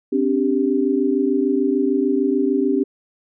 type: chord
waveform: sine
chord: C suspended second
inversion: none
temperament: equal with one note detuned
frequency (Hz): 261.6 / 288.3 / 392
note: C4 / D4 / G4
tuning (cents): 0 / -32 / 0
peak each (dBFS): -20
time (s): 0.12-2.84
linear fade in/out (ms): 10
effects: none